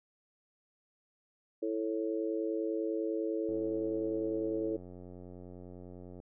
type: harmonic tone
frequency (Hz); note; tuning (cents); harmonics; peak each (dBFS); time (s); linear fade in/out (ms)
110; A2; 0; 3 / 4 / 5; -34 / -35 / -39; 1.62-4.77; 10
type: click train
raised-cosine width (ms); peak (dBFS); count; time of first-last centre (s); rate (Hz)
2; -36; 245; 3.49-6.201; 90
effects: none